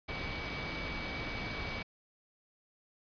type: tone in noise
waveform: sine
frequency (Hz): 2280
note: C#7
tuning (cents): +48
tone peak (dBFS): -42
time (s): 0.08-1.83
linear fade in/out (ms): 10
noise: pink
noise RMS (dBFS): -39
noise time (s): 0.08-1.83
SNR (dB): -6
effects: resampled to 11025 Hz